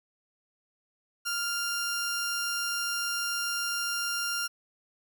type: tone pair together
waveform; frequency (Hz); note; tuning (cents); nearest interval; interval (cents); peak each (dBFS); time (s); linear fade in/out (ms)
sawtooth; 1397 / 2794; F6 / F7; 0 / 0; octave; 1200; -27; 1.25-4.48; 20
effects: none